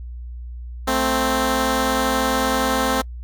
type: tone pair together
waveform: 10% pulse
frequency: 219.8 / 261.6 Hz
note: A3 / C4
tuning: -2 / 0 cents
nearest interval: minor third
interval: 302 cents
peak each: -15 / -11 dBFS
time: 0.87-3.02 s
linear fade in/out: 10 ms
effects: noise-tail reverb RT60 0.1 s tail -26 dB re dry + added 60 Hz sine -30 dBFS peak until 3.23 s